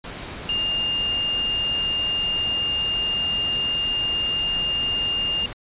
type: tone in noise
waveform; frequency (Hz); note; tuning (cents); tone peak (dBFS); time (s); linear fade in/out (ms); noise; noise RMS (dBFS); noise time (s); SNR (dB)
sine; 2815; F7; +13; -21; 0.49-5.46; 2; pink; -34; 0.04-5.53; +10
effects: resampled to 8000 Hz